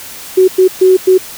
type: tone bursts at uneven times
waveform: sine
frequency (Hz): 373.2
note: F#4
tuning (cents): +15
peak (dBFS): -3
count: 4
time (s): 0.37-0.48 / 0.58-0.68 / 0.81-0.97 / 1.07-1.18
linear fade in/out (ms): 10
effects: white hiss -29 dBFS RMS until 1.37 s